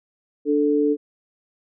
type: tone pair together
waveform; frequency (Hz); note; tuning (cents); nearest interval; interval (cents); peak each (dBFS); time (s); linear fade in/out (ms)
sine; 293.7 / 440; D4 / A4; 0 / 0; perfect fifth; 700; -19; 0.45-0.97; 50
effects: none